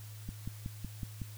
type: click train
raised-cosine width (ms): 5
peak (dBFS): -26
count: 6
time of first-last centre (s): 0.29-1.218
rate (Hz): 5.39
effects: added 106 Hz sine -45 dBFS peak until 1.37 s + white hiss -55 dBFS RMS until 1.37 s